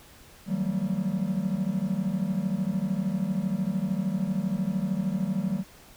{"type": "tone cluster", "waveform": "triangle", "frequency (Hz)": [156.6, 181.5, 194.5, 228.4], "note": ["D#3", "F#3", "G3", "A#3"], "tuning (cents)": [11, -33, -13, -35], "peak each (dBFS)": [-33, -28, -26, -33], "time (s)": [0.46, 5.64], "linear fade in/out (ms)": 50, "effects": ["pink hiss -52 dBFS RMS until 5.96 s"]}